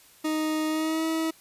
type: tone with pitch glide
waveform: 40% pulse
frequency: 311.1 to 322.1 Hz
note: D#4 to E4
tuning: 0 to -40 cents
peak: -24 dBFS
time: 0.24-1.31 s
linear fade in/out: 10 ms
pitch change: +60 cents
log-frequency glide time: 0.68-1.05 s
effects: white hiss -55 dBFS RMS until 1.4 s + resampled to 32000 Hz